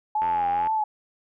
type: tone with vibrato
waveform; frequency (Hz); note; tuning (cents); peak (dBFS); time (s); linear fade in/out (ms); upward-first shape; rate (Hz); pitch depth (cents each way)
sine; 842; G#5; +24; -21; 0.15-0.84; 5; sine; 2.2; 77
type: click train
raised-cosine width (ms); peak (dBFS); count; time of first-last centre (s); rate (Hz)
0.5; -21; 40; 0.22-0.671; 86.5
effects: none